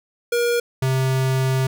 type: tone pair in turn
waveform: square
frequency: 476 / 131.58 Hz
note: A#4 / C3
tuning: +36 / +10 cents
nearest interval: octave + minor seventh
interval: 2226 cents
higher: first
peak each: -18 dBFS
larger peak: neither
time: 0.32-0.6 / 0.82-1.67 s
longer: second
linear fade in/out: 5 ms
effects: none